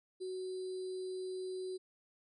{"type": "tone with sample-and-hold", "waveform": "sine", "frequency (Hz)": 372.2, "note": "F#4", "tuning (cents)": 10, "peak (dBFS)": -38, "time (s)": [0.2, 1.78], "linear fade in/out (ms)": 20, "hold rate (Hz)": 4410, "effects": ["resampled to 24000 Hz"]}